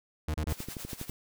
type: tone bursts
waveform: 40% pulse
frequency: 77.2 Hz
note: D#2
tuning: 13 cents flat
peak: -28 dBFS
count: 3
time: 0.28-0.53 s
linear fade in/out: 5 ms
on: 62 ms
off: 32 ms
type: click train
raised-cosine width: 3 ms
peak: -25 dBFS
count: 9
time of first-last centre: 0.44-1.096 s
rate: 12.2 Hz
type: noise with tremolo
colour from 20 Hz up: white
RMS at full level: -41 dBFS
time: 0.49-1.1 s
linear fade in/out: 0 ms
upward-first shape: sine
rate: 10 Hz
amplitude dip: 75%
effects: none